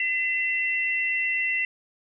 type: tone pair together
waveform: sine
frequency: 2027 / 2706 Hz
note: B6 / E7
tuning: +45 / +45 cents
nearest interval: perfect fourth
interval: 500 cents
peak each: -25 / -26 dBFS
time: 0-1.65 s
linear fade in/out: 2 ms
effects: none